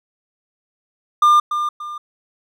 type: tone with echo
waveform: triangle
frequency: 1200 Hz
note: D6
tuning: 37 cents sharp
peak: -7 dBFS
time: 1.22-1.4 s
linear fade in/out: 5 ms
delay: 290 ms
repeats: 2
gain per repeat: -9 dB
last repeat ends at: 1.98 s
effects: none